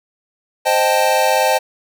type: chord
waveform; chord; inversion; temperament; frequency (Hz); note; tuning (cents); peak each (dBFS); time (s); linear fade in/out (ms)
square; A half-diminished seventh; first; equal; 523.3 / 622.3 / 784 / 880; C5 / Eb5 / G5 / A5; 0 / 0 / 0 / 0; -19; 0.65-1.59; 20
effects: none